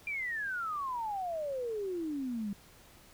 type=exponential sweep; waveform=sine; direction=down; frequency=2402 to 196 Hz; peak=-33 dBFS; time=0.07-2.53 s; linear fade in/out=2 ms; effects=pink hiss -58 dBFS RMS until 3.13 s